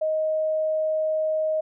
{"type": "tone", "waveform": "sine", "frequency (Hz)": 626, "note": "D#5", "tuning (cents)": 10, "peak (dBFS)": -21, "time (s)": [0.01, 1.61], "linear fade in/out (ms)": 10, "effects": []}